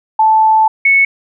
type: tone pair in turn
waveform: sine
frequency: 876 / 2207 Hz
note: A5 / C#7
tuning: -8 / -8 cents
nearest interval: octave + major third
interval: 1600 cents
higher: second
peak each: -6 dBFS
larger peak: neither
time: 0.19-0.68 / 0.85-1.05 s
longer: first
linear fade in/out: 5 ms
effects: none